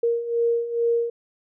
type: beating tone pair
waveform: sine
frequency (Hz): 466.2 / 468.5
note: A#4 / A#4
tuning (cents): 0 / +9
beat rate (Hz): 2.3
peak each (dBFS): -26 / -21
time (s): 0.03-1.1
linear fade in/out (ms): 5
effects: none